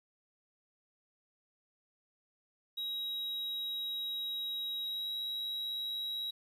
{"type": "tone with pitch glide", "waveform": "triangle", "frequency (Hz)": [3825, 3854], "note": ["A#7", "B7"], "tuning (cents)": [44, -43], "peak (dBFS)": -34, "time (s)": [2.77, 6.31], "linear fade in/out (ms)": 10, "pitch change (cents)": 13, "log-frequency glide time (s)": [4.83, 5.11], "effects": ["11-bit"]}